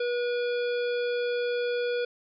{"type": "harmonic tone", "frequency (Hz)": 484.4, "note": "B4", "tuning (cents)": -34, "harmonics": [1, 3, 5, 7, 9, 10], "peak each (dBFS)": [-26, -36, -41, -42, -48, -50], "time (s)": [0, 2.05], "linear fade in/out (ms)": 5, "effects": []}